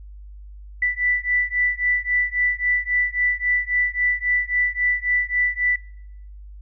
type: beating tone pair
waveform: sine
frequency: 1975 / 1978.7 Hz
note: B6 / B6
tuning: 0 / +3 cents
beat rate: 3.7 Hz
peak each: -22 dBFS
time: 0.82-5.76 s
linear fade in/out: 5 ms
effects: noise-tail reverb RT60 0.8 s tail -23 dB re dry + added 50 Hz sine -37 dBFS peak until 6.61 s